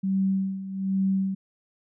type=tone with tremolo; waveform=sine; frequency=192.4 Hz; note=G3; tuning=32 cents flat; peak=-20 dBFS; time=0.03-1.35 s; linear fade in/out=10 ms; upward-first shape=sine; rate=1.2 Hz; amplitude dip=75%; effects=none